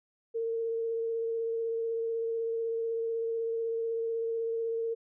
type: tone with vibrato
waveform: sine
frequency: 456.5 Hz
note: A#4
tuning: 36 cents flat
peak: -29 dBFS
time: 0.34-4.95 s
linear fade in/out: 20 ms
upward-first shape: triangle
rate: 16 Hz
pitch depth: 17 cents each way
effects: none